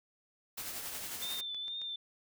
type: noise with tremolo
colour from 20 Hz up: white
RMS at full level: -40 dBFS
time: 0.57-1.41 s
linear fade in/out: 10 ms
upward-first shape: sine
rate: 11 Hz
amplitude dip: 35%
type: click train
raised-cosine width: 0.2 ms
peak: -35 dBFS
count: 6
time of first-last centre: 1.14-1.817 s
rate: 7.39 Hz
type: tone with vibrato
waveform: sine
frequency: 3567 Hz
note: A7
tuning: 23 cents sharp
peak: -37 dBFS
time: 1.22-1.96 s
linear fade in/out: 5 ms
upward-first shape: triangle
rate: 2.2 Hz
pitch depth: 46 cents each way
effects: none